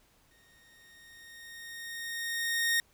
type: tone with exponential growth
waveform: sawtooth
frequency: 1854 Hz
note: A#6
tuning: 10 cents flat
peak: -21 dBFS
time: 0.31-2.8 s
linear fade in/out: 1 ms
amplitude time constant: 540 ms
effects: pink hiss -66 dBFS RMS until 2.93 s